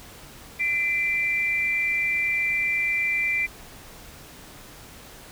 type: tone pair together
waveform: sine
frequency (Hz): 2030 / 2358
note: B6 / D7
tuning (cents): +47 / +6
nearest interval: minor third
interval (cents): 259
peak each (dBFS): -26 / -23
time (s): 0.59-3.47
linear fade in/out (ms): 20
effects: pink hiss -45 dBFS RMS until 5.31 s